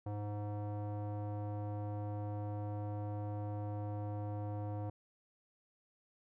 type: tone with low-pass filter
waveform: square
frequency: 103.83 Hz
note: G#2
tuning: in tune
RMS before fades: -40 dBFS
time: 0.06-4.9 s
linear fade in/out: 5 ms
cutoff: 760 Hz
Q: 1.9
effects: none